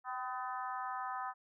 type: harmonic tone with a mistuned harmonic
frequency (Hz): 252.4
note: B3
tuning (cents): +38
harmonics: 3 / 4 / 5 / 6 / 7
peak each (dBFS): -42 / -42 / -42 / -50 / -51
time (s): 0.04-1.34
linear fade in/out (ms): 50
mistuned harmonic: 3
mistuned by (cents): +31
effects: none